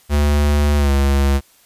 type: tone with pitch glide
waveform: square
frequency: 73.1 to 69.28 Hz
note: D2 to C#2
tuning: -7 to 0 cents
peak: -13 dBFS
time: 0.09-1.41 s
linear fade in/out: 50 ms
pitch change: -93 cents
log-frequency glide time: 0.77-0.91 s
effects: white hiss -52 dBFS RMS until 1.65 s + resampled to 32000 Hz